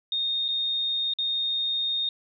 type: tone with dropouts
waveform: sine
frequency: 3687 Hz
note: A#7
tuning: 20 cents flat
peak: -24 dBFS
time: 0.12-2.09 s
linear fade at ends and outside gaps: 2 ms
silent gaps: 0.482-0.486 / 1.137-1.186 s
effects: none